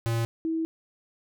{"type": "tone pair in turn", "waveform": ["square", "sine"], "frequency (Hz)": [115.3, 324.1], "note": ["A#2", "E4"], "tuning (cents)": [-19, -29], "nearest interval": "octave + tritone", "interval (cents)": 1790, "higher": "second", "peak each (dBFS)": -25, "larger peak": "neither", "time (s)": [[0.06, 0.25], [0.45, 0.65]], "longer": "second", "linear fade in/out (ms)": 0, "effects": []}